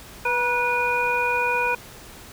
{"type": "harmonic tone with a mistuned harmonic", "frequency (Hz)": 490.4, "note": "B4", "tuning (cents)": -12, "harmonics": [1, 2, 3, 5], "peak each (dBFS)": [-27, -24, -27, -24], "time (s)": [0.25, 1.75], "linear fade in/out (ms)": 5, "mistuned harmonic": 2, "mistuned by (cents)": -36, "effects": ["pink hiss -43 dBFS RMS until 2.32 s"]}